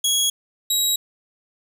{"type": "tone pair in turn", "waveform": "20% pulse", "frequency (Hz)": [3322, 3845], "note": ["G#7", "B7"], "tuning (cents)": [0, -47], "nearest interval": "minor third", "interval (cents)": 253, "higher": "second", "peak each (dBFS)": -12, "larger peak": "neither", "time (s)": [[0.04, 0.3], [0.7, 0.96]], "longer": "neither", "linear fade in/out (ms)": 5, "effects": []}